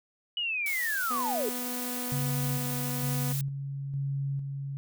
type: linear sweep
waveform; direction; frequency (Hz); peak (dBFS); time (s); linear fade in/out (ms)
sine; down; 2960 to 391.2; -28; 0.37-1.49; 2
type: noise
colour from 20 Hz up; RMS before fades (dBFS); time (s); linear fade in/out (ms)
blue; -36; 0.66-3.41; 2
type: tone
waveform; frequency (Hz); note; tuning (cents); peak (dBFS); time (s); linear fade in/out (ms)
sawtooth; 246.9; B3; 0; -31; 1.1-3.33; 10
type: tone with tremolo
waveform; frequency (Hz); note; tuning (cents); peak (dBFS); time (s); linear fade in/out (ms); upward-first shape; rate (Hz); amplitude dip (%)
sine; 138.59; C#3; 0; -28; 2.12-4.77; 0; square; 1.1; 40
effects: none